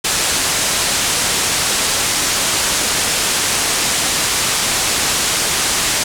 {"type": "low-pass noise", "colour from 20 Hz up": "white", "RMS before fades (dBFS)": -17, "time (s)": [0.04, 6.04], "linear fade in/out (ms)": 10, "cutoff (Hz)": 9400, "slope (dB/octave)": 24, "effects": []}